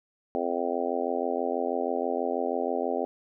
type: harmonic tone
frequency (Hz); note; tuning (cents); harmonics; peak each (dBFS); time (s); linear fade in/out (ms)
86.2; F2; -22; 3 / 4 / 5 / 6 / 7 / 8 / 9; -34 / -35 / -32 / -34 / -33 / -35 / -34; 0.35-3.05; 0
effects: none